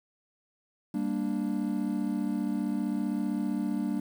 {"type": "chord", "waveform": "triangle", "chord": "G minor", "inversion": "none", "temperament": "equal with one note detuned", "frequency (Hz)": [197.82, 233.1, 293.7], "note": ["G3", "Bb3", "D4"], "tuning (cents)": [16, 0, 0], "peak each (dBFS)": -30, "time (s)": [0.94, 4], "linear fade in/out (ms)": 5, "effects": ["9-bit"]}